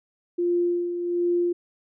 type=tone with tremolo; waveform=sine; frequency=349.2 Hz; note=F4; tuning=in tune; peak=-19 dBFS; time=0.38-1.53 s; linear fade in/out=10 ms; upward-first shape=sine; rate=1.3 Hz; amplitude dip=55%; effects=none